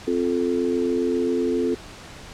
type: chord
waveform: sine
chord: F major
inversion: second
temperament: equal with one note detuned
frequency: 261.6 / 349.2 / 436.5 Hz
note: C4 / F4 / A4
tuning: 0 / 0 / -14 cents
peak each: -24 dBFS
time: 0.07-1.75 s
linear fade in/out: 10 ms
effects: pink hiss -41 dBFS RMS until 2.33 s + low-pass 7000 Hz 12 dB/octave